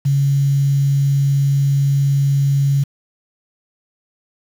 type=tone with quantisation; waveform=sine; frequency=139.3 Hz; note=C#3; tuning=9 cents sharp; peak=-12 dBFS; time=0.05-2.84 s; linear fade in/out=10 ms; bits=6; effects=none